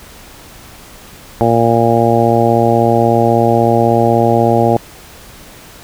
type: harmonic tone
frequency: 116.3 Hz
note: A#2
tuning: 4 cents flat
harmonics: 1 / 2 / 3 / 4 / 5 / 6 / 7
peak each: -16 / -16 / -16 / -16 / -16 / -16 / -16 dBFS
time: 1.41-4.77 s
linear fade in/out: 0 ms
effects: pink hiss -37 dBFS RMS until 5.83 s